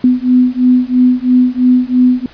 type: beating tone pair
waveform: sine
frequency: 249.5 / 252.5 Hz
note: B3 / B3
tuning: +18 / +39 cents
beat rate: 3 Hz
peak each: -10 dBFS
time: 0.04-2.26 s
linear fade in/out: 2 ms
effects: pink hiss -40 dBFS RMS until 2.33 s + resampled to 11025 Hz